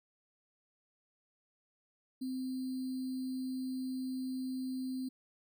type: tone with sample-and-hold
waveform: sine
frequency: 259 Hz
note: C4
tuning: 17 cents flat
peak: -35 dBFS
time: 2.21-5.09 s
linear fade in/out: 10 ms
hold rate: 4410 Hz
effects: none